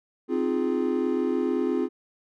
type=chord; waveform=triangle; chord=F minor seventh; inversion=second; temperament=equal; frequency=261.6 / 311.1 / 349.2 / 415.3 Hz; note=C4 / Eb4 / F4 / Ab4; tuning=0 / 0 / 0 / 0 cents; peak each=-25 / -30 / -25 / -27 dBFS; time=0.28-1.89 s; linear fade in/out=50 ms; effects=none